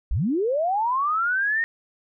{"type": "linear sweep", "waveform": "sine", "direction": "up", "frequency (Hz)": [36.71, 1864.7], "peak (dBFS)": -20, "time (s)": [0.11, 1.64], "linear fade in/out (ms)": 0, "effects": []}